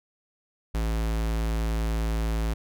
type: tone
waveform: square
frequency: 55.2 Hz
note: A1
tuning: 6 cents sharp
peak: -25 dBFS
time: 0.74-2.54 s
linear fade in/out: 10 ms
effects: none